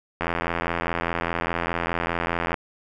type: click train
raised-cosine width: 0.5 ms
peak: -9 dBFS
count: 199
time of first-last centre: 0.21-2.542 s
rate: 84.9 Hz
effects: none